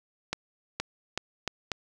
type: accelerating click train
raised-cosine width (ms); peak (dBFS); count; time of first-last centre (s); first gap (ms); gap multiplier
0.2; -12; 5; 0.33-1.717; 470; 0.8
effects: none